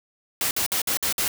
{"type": "noise bursts", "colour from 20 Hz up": "white", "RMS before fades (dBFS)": -24, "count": 6, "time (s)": [0.41, 1.28], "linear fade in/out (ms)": 2, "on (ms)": 100, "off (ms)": 54, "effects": []}